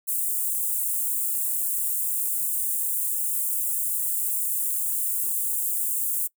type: high-pass noise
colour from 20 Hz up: white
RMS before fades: -26 dBFS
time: 0.07-6.28 s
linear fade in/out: 20 ms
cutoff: 7900 Hz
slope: 48 dB/octave
effects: noise-tail reverb RT60 0.1 s tail -23 dB re dry